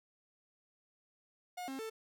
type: tone with pitch steps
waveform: 45% pulse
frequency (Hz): 720 / 267.5 / 443.3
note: F#5 / C4 / A4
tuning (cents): -47 / +38 / +13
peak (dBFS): -40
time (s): 1.57-1.9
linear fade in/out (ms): 10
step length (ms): 110
effects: none